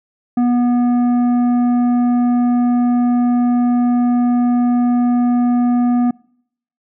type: tone with tanh clipping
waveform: triangle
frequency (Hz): 243.3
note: B3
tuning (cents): -26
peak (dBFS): -13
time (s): 0.37-6.11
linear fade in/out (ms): 5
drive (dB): 13
effects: noise-tail reverb RT60 0.7 s tail -26 dB re dry